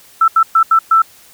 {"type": "tone bursts at uneven times", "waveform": "sine", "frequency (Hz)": 1327, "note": "E6", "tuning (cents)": 11, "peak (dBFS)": -6, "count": 5, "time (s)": [[0.21, 0.28], [0.36, 0.43], [0.55, 0.63], [0.71, 0.79], [0.91, 1.02]], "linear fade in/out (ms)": 5, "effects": ["white hiss -44 dBFS RMS until 1.33 s"]}